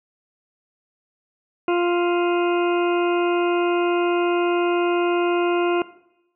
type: harmonic tone with a mistuned harmonic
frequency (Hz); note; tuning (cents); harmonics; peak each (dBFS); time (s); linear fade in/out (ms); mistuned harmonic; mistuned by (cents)
349.2; F4; 0; 1 / 2 / 3 / 4 / 6 / 7 / 8; -18 / -26 / -28 / -31 / -39 / -34 / -36; 1.68-5.82; 2; 7; +41
effects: noise-tail reverb RT60 0.8 s tail -17 dB re dry